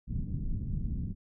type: low-pass noise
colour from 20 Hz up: pink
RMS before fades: -33 dBFS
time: 0.07-1.15 s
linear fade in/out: 50 ms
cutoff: 210 Hz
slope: 24 dB/octave
effects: none